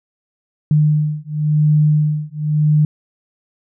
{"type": "beating tone pair", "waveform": "sine", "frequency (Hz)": [150.9, 151.84], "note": ["D3", "D#3"], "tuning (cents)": [47, -42], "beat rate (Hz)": 0.94, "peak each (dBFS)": -15, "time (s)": [0.71, 2.85], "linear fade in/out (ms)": 2, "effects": []}